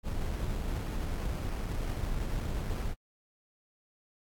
brown noise with sample-and-hold, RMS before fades -33 dBFS, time 0.03-2.95 s, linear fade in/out 50 ms, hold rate 3675 Hz, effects AAC 64 kbps

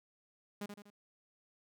sawtooth tone with echo, 204.8 Hz, G#3, 24 cents flat, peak -35 dBFS, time 0.61-0.66 s, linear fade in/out 5 ms, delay 81 ms, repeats 3, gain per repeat -6 dB, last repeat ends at 0.903 s, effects none

